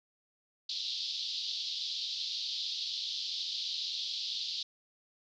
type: band-pass noise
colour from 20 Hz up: pink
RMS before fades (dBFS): -37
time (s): 0.69-4.63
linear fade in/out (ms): 5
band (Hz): 3400 to 4900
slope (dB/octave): 48
effects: none